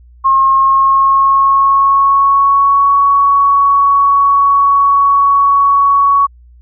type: tone with pitch glide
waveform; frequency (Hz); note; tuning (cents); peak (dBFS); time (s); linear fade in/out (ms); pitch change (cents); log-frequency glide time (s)
sine; 1076 to 1119.1; C6 to C#6; +48 to +16; -6; 0.24-6.27; 20; +68; 0.51-2.95
effects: added 60 Hz sine -38 dBFS peak until 6.61 s